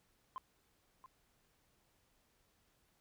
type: tone with echo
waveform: sine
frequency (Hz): 1043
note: C6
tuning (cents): -6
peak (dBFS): -39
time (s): 0.36-0.38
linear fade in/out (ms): 0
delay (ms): 680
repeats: 1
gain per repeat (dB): -13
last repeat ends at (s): 1.06
effects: tanh soft clip ceiling -38 dBFS + pink hiss -75 dBFS RMS until 3 s